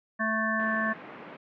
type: harmonic tone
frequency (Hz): 220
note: A3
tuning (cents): 0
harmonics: 1 / 3 / 5 / 7 / 8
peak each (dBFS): -31 / -34 / -32 / -35 / -29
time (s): 0.19-0.94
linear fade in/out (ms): 20
type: band-pass noise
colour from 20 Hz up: pink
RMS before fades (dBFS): -45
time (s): 0.59-1.37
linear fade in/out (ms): 10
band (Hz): 180 to 2300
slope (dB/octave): 24
effects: none